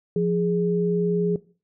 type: tone pair together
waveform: sine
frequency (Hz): 174.61 / 415.3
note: F3 / G#4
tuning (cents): 0 / 0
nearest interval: octave + minor third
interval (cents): 1500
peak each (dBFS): -22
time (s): 0.16-1.36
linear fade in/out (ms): 2
effects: noise-tail reverb RT60 0.4 s tail -20 dB re dry